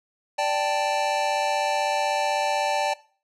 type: chord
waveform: square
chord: D suspended fourth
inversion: none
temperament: equal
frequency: 587.3 / 784 / 880 Hz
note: D5 / G5 / A5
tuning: 0 / 0 / 0 cents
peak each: -27 dBFS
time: 0.38-2.94 s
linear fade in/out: 10 ms
effects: noise-tail reverb RT60 0.4 s tail -19 dB re dry + low-pass 7000 Hz 12 dB/octave